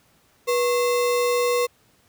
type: tone with sample-and-hold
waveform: sine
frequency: 486.6 Hz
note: B4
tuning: 26 cents flat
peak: -18 dBFS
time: 0.47-1.67 s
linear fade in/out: 20 ms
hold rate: 1575 Hz
effects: pink hiss -60 dBFS RMS until 2.08 s + high-pass 60 Hz 12 dB/octave